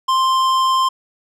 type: tone with tanh clipping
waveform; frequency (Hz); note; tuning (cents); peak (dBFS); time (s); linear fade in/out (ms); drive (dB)
triangle; 1048; C6; +2; -15; 0.08-0.89; 10; 18
effects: none